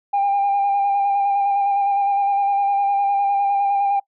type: tone with vibrato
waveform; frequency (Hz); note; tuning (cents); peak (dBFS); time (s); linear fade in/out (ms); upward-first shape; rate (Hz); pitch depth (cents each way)
sine; 800; G5; +35; -14; 0.13-4; 10; square; 9.8; 18
effects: noise-tail reverb RT60 0.1 s tail -23 dB re dry + tanh soft clip ceiling -13 dBFS